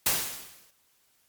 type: noise with exponential decay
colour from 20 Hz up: white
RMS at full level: -22 dBFS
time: 0.06-0.71 s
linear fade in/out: 5 ms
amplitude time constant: 140 ms
effects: white hiss -67 dBFS RMS until 1.28 s + MP3 96 kbps

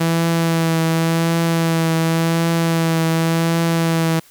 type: tone with vibrato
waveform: sawtooth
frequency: 164.81 Hz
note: E3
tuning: in tune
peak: -11 dBFS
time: 0-4.2 s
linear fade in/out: 10 ms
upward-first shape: triangle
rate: 0.9 Hz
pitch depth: 23 cents each way
effects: white hiss -49 dBFS RMS until 4.3 s

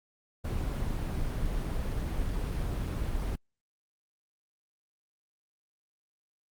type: noise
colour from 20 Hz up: brown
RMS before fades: -31 dBFS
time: 0.44-3.36 s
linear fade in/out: 10 ms
effects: Opus 24 kbps

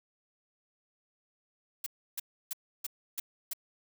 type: noise bursts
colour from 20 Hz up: blue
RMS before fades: -35 dBFS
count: 6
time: 1.84-3.534 s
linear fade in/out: 5 ms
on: 24 ms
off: 310 ms
effects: none

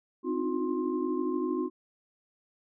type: tone cluster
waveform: sine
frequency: 258.7 / 300.1 / 312.5 / 360.2 / 1056 Hz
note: C4 / D4 / D#4 / F#4 / C6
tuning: -19 / +38 / +8 / -46 / +16 cents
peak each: -33 / -39 / -33 / -31 / -40 dBFS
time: 0.23-1.7 s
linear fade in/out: 50 ms
effects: none

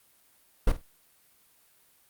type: noise with echo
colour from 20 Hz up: brown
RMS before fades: -20 dBFS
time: 0.67-0.72 s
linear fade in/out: 5 ms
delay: 48 ms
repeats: 2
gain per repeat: -14 dB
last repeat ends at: 0.816 s
effects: white hiss -63 dBFS RMS until 2.09 s + Opus 32 kbps

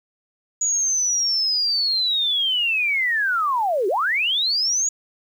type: linear two-way sweep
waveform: sine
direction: down then up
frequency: 6830 to 356.4 to 6830 Hz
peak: -18 dBFS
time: 0.61-4.89 s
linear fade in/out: 5 ms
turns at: 3.88 s
effects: 8-bit

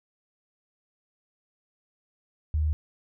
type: tone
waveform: sine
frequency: 76.6 Hz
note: D#2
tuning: 27 cents flat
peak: -22 dBFS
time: 2.54-2.73 s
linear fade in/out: 0 ms
effects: none

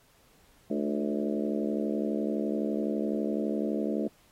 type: harmonic tone with a mistuned harmonic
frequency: 71.9 Hz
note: D2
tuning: 36 cents flat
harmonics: 3 / 4 / 5 / 6 / 7 / 8 / 9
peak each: -31 / -33 / -35 / -37 / -38 / -39 / -40 dBFS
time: 0.7-4.08 s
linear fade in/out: 5 ms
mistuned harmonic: 4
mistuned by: +49 cents
effects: pink hiss -63 dBFS RMS until 4.31 s + AAC 48 kbps

